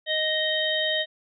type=harmonic tone; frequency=622.3 Hz; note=D#5; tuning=in tune; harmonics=1 / 3 / 5 / 6; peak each=-28 / -28 / -28 / -28 dBFS; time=0.06-1.06 s; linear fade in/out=50 ms; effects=none